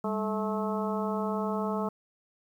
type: harmonic tone with a mistuned harmonic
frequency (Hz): 216.6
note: A3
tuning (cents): -27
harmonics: 1 / 2 / 3 / 4 / 5 / 6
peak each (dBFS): -31 / -34 / -36 / -37 / -38 / -39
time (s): 0.04-1.89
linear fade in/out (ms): 5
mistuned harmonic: 1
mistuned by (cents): -130
effects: 10-bit